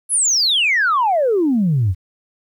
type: exponential sweep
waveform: sine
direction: down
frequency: 11175 to 84.1 Hz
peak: -12 dBFS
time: 0.09-1.95 s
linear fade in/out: 50 ms
effects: tanh soft clip ceiling -9 dBFS + 9-bit